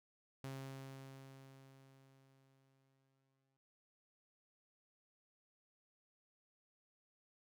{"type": "tone with exponential decay", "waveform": "sawtooth", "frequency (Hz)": 134.6, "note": "C3", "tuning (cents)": 49, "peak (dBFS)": -40, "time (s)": [0.44, 3.57], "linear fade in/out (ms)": 0, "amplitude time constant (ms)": 680, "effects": []}